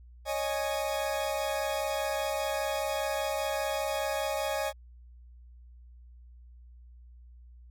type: chord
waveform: 40% pulse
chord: C# suspended second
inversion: none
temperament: equal with one note detuned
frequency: 554.4 / 619.4 / 830.6 Hz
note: C#5 / D#5 / G#5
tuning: 0 / -8 / 0 cents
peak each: -33 / -32 / -34 dBFS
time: 0.25-4.73 s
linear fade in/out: 50 ms
effects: added 60 Hz sine -49 dBFS peak until 7.7 s